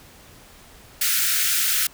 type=high-pass noise; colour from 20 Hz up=white; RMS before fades=-21 dBFS; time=1.01-1.87 s; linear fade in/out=5 ms; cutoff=1300 Hz; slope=96 dB/octave; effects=pink hiss -48 dBFS RMS until 1.93 s